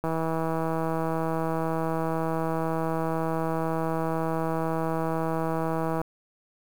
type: click train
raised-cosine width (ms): 1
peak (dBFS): -15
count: 969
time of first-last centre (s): 0.04-6.015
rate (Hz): 162
effects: 7-bit